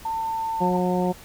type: tone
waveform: sine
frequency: 897 Hz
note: A5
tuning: 33 cents sharp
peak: -24 dBFS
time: 0.05-0.77 s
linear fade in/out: 5 ms
type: harmonic tone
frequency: 180.8 Hz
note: F#3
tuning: 40 cents flat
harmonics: 1 / 2 / 3 / 4 / 5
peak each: -23 / -26 / -28 / -29 / -30 dBFS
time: 0.6-1.13 s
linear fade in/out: 20 ms
effects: pink hiss -45 dBFS RMS until 1.24 s